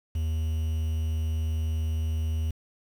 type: tone with quantisation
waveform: triangle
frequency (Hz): 79.5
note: D#2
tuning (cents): +38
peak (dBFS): -23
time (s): 0.15-2.51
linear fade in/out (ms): 5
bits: 8
effects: none